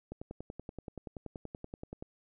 click train, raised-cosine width 2 ms, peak -28 dBFS, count 21, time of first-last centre 0.12-2.025 s, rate 10.5 Hz, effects none

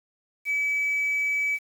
sine tone, 2291 Hz, D7, 44 cents flat, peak -21 dBFS, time 0.45-1.59 s, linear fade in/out 50 ms, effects tanh soft clip ceiling -20 dBFS + 8-bit

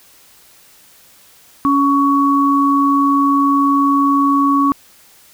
sine tone pair together, 280 / 1120 Hz, C#4 / C#6, +18 / +18 cents, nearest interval 2 octaves, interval 2400 cents, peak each -13 dBFS, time 1.65-4.72 s, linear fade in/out 0 ms, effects white hiss -47 dBFS RMS until 5.33 s

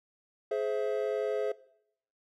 triangle chord, Ab augmented, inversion none, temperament equal with one note detuned, 421.8 / 523.3 / 659.3 Hz, Ab4 / C5 / E5, +27 / 0 / 0 cents, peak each -28 / -31 / -32 dBFS, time 0.51-1.52 s, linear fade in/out 5 ms, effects noise-tail reverb RT60 0.7 s tail -20 dB re dry + MP3 96 kbps

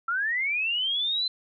sine linear sweep, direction up, 1330 to 4094 Hz, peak -24 dBFS, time 0.08-1.28 s, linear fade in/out 5 ms, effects none

